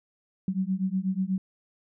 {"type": "beating tone pair", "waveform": "sine", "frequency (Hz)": [185, 193.2], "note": ["F#3", "G3"], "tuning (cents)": [0, -25], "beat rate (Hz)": 8.2, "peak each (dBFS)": -28, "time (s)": [0.48, 1.38], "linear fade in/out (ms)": 2, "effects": []}